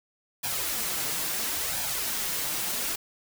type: noise with flanger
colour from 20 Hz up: white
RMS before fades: -30 dBFS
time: 0.43-2.96 s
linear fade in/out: 10 ms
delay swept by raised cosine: 1.2 to 6.7 ms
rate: 0.73 Hz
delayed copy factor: +0.6
effects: none